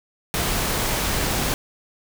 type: noise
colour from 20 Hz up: pink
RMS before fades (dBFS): -23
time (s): 0.34-1.54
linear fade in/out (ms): 0
effects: none